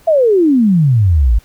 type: exponential sweep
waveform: sine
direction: down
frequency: 679 to 50.4 Hz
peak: -7 dBFS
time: 0.07-1.39 s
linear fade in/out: 10 ms
effects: pink hiss -48 dBFS RMS until 1.44 s

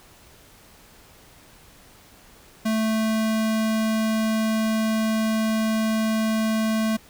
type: tone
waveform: square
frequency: 220 Hz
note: A3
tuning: in tune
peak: -21 dBFS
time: 2.65-6.97 s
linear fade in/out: 10 ms
effects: pink hiss -51 dBFS RMS until 7.09 s

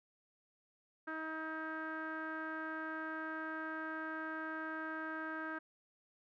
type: tone with low-pass filter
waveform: sawtooth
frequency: 316.8 Hz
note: D#4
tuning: 31 cents sharp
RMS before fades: -42 dBFS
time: 1.07-5.59 s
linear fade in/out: 10 ms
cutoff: 1500 Hz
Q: 9.3
effects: none

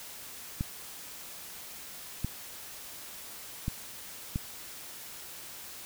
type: clicks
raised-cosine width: 5 ms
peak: -18 dBFS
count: 4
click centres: 0.609 / 2.246 / 3.681 / 4.359 s
effects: white hiss -45 dBFS RMS until 5.85 s

